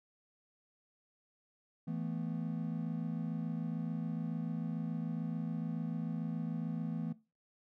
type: chord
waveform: triangle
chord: E suspended fourth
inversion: none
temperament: equal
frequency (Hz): 164.81 / 220 / 246.9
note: E3 / A3 / B3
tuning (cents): 0 / 0 / 0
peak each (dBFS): -36 / -39 / -40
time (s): 1.87-7.13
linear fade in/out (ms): 10
effects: noise-tail reverb RT60 0.3 s tail -19 dB re dry